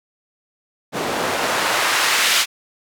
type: noise with band-pass filter sweep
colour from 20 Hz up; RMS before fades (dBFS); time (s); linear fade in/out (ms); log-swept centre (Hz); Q
white; -19; 0.92-2.46; 50; 350 to 2600; 0.73
effects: none